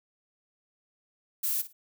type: noise with echo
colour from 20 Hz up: violet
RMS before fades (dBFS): -29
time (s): 1.43-1.62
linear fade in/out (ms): 10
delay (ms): 55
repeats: 2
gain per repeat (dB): -14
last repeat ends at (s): 1.73
effects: none